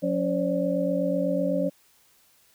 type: tone cluster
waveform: sine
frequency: 180 / 279.7 / 533 / 581 Hz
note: F#3 / C#4 / C5 / D5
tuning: -47 / +16 / +32 / -19 cents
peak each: -28 dBFS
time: 0.02-1.7 s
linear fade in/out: 20 ms
effects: white hiss -61 dBFS RMS until 2.54 s